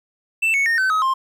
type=tone with pitch steps; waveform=triangle; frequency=2662 / 2213 / 1839.3 / 1528.9 / 1270.9 / 1056.4 Hz; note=E7 / C#7 / A#6 / G6 / D#6 / C6; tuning=+16 / -3 / -24 / -44 / +36 / +16 cents; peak=-14 dBFS; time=0.42-1.14 s; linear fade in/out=10 ms; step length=120 ms; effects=9-bit